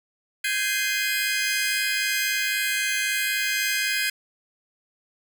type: chord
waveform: sawtooth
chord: Ab major seventh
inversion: third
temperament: just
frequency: 1557.4 / 1661.2 / 2077 / 2492 Hz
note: G6 / Ab6 / C7 / Eb7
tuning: -12 / 0 / -13 / +2 cents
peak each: -25 dBFS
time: 0.44-4.1 s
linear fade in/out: 5 ms
effects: none